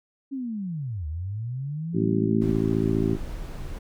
sine linear two-way sweep, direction down then up, 280 to 73.1 to 236.8 Hz, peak -28 dBFS, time 0.31-2.52 s, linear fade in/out 20 ms, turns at 1.07 s
harmonic tone, 54.9 Hz, A1, 3 cents flat, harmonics 2 / 3 / 4 / 5 / 6 / 7, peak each -28 / -28 / -28 / -28 / -28 / -28 dBFS, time 1.93-3.18 s, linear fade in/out 50 ms
brown noise, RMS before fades -34 dBFS, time 2.41-3.79 s, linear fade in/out 10 ms
effects none

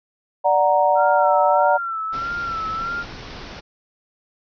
sine chord, D augmented, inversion none, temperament equal, 587.3 / 740 / 932.3 Hz, D5 / F#5 / A#5, 0 / 0 / 0 cents, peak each -18 / -18 / -18 dBFS, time 0.44-1.78 s, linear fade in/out 20 ms
sine tone with vibrato, 1351 Hz, E6, 42 cents sharp, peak -23 dBFS, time 0.95-3.05 s, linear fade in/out 50 ms, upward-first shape sine, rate 1.6 Hz, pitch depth 62 cents each way
pink low-pass noise, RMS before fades -36 dBFS, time 2.12-3.61 s, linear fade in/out 20 ms, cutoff 5700 Hz, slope 96 dB/octave
effects none

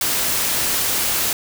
white noise, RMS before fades -20 dBFS, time 0.01-1.33 s, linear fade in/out 2 ms, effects none

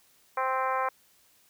harmonic tone with a mistuned harmonic, 261.6 Hz, C4, in tune, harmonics 2 / 3 / 4 / 5 / 6 / 7 / 8 / 9, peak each -33 / -32 / -29 / -34 / -38 / -42 / -43 / -44 dBFS, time 0.37-0.89 s, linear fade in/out 5 ms, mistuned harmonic 8, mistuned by -17 cents, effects white hiss -63 dBFS RMS until 1.49 s

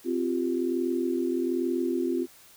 sine tone cluster, 260 / 346.7 / 387.9 Hz, C4 / F4 / G4, -11 / -13 / -18 cents, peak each -29 / -27 / -33 dBFS, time 0.04-2.27 s, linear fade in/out 50 ms, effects white hiss -54 dBFS RMS until 2.56 s

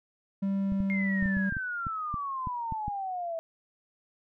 triangle tone with pitch glide, 196 to 193.75 Hz, G3 to G3, 0 to -20 cents, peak -24 dBFS, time 0.42-1.5 s, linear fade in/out 10 ms, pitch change -20 cents, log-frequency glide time 0.61-1.22 s
clicks, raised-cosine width 5 ms, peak -23 dBFS, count 12, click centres 0.721 / 0.804 / 1.226 / 1.258 / 1.369 / 1.524 / 1.568 / 1.868 / 2.142 / 2.472 / 2.723 / 2.881 s
sine exponential sweep, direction down, 2143 to 649 Hz, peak -31 dBFS, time 0.9-3.39 s, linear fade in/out 0 ms
effects none

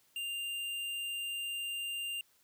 sine tone with tanh clipping, 2794 Hz, F7, in tune, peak -37 dBFS, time 0.16-2.21 s, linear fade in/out 2 ms, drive 16 dB, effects white hiss -69 dBFS RMS until 2.43 s

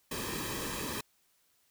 pink noise with comb filter, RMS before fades -37 dBFS, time 0.11-1.01 s, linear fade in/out 5 ms, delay 1.4 ms, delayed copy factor -0.7, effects white hiss -71 dBFS RMS until 1.7 s

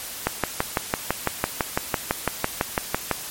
click train, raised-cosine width 0.5 ms, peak -4 dBFS, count 18, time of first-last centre 0.27-3.113 s, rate 5.98 Hz, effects white hiss -34 dBFS RMS until 3.3 s + MP3 64 kbps

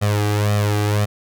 sawtooth tone with flanger, 104.1 Hz, G#2, 5 cents sharp, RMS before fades -18 dBFS, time 0.01-1.06 s, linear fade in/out 20 ms, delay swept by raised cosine 1.6 to 2.57 ms, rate 1.9 Hz, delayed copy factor +0.75, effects none

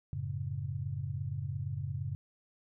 sine chord, F# minor, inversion none, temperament equal, 92.5 / 110 / 138.59 Hz, F#2 / A2 / C#3, 0 / 0 / 0 cents, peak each -39 / -39 / -37 dBFS, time 0.13-2.15 s, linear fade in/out 0 ms, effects none

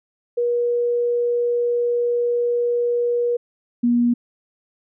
sine tone pair in turn, 479.7 / 239.8 Hz, A#4 / A#3, +50 / +49 cents, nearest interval octave, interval 1201 cents, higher first, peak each -17 / -14 dBFS, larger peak second, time 0.37-3.37 / 3.83-4.14 s, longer first, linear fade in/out 10 ms, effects none

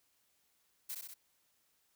blue noise with echo, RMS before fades -41 dBFS, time 0.89-0.95 s, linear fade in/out 10 ms, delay 64 ms, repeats 3, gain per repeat -3 dB, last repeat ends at 1.142 s, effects white hiss -75 dBFS RMS until 1.95 s

